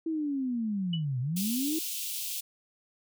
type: linear two-way sweep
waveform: sine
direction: down then up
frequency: 329.6 to 120.3 to 329.6 Hz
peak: -28 dBFS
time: 0.06-1.79 s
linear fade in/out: 5 ms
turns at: 1.2 s
type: tone with exponential decay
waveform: sine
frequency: 2960 Hz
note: F#7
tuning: in tune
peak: -30 dBFS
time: 0.93-1.05 s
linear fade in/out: 5 ms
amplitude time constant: 25 ms
type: high-pass noise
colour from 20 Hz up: white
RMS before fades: -35 dBFS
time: 1.36-2.41 s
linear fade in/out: 10 ms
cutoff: 2600 Hz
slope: 48 dB/octave
effects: none